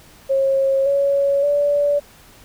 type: tone with pitch steps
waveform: sine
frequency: 541 / 559.1 / 577.8 Hz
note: C#5 / C#5 / D5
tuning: -42 / +15 / -28 cents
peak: -14 dBFS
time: 0.29-2 s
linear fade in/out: 20 ms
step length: 570 ms
effects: pink hiss -47 dBFS RMS until 2.44 s